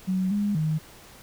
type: tone with pitch steps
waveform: sine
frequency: 186.8 / 205 / 156 Hz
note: F#3 / G#3 / D#3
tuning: +17 / -22 / +5 cents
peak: -22 dBFS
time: 0.07-0.79 s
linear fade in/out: 20 ms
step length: 240 ms
effects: pink hiss -49 dBFS RMS until 1.22 s